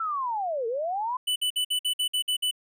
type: linear two-way sweep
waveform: sine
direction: down then up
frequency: 1350 to 440 to 1034 Hz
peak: -26 dBFS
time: 0-1.17 s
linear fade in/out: 5 ms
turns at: 0.67 s
type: tone bursts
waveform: square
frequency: 2984 Hz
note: F#7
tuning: 14 cents sharp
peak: -24 dBFS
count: 9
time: 1.27-2.512 s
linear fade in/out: 10 ms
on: 90 ms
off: 54 ms
effects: none